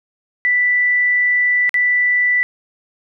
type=tone with dropouts; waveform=sine; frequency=1975.5 Hz; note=B6; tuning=in tune; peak=-12 dBFS; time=0.45-2.43 s; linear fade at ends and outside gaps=0 ms; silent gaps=1.693-1.742 s; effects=none